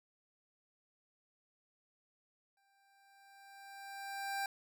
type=tone with exponential growth; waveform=25% pulse; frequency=790 Hz; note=G5; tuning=13 cents sharp; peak=-31 dBFS; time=2.57-4.46 s; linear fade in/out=2 ms; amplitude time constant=410 ms; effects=none